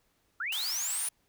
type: linear sweep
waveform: sine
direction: up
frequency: 1291 to 10000 Hz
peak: -31 dBFS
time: 0.4-1.09 s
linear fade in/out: 5 ms
type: high-pass noise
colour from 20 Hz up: white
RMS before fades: -38 dBFS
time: 0.52-1.09 s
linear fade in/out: 5 ms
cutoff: 740 Hz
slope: 48 dB/octave
effects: pink hiss -72 dBFS RMS until 1.28 s